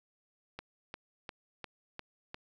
click train, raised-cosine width 0.3 ms, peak -25 dBFS, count 6, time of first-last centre 0.59-2.344 s, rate 2.85 Hz, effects none

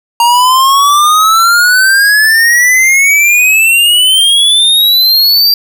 square exponential sweep, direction up, 932.3 to 4739 Hz, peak -5 dBFS, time 0.2-5.54 s, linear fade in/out 2 ms, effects 7-bit

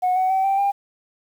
sine tone with pitch steps, 732 / 748.2 / 764.9 / 781.8 / 799.2 Hz, F#5 / F#5 / G5 / G5 / G5, -19 / +19 / -43 / -5 / +33 cents, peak -15 dBFS, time 0.02-0.72 s, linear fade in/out 20 ms, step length 140 ms, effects tanh soft clip ceiling -14 dBFS + 8-bit

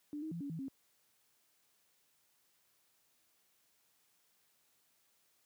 sine tone with pitch steps, 295.2 / 315.4 / 169.3 / 282.7 / 162.4 / 269.5 Hz, D4 / D#4 / E3 / C#4 / E3 / C#4, +9 / +24 / +46 / +34 / -26 / -49 cents, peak -39 dBFS, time 0.13-0.682 s, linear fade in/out 0 ms, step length 92 ms, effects white hiss -74 dBFS RMS until 5.45 s + high-pass 80 Hz 12 dB/octave

